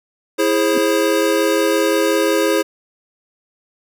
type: chord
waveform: square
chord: E augmented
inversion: none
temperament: equal with one note detuned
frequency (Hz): 329.6 / 415.3 / 532.7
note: E4 / G#4 / B#4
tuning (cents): 0 / 0 / +31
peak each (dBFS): -19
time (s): 0.38-2.63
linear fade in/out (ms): 20
type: tone with exponential growth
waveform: sine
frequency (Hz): 261.1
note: C4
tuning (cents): -3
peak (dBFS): -16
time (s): 0.7-0.78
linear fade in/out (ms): 5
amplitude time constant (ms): 16
effects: none